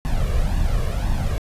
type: noise with flanger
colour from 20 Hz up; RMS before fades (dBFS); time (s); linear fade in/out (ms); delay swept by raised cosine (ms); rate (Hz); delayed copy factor
brown; -20; 0.05-1.38; 0; 1.1 to 1.79; 1.9; +0.7
effects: resampled to 32000 Hz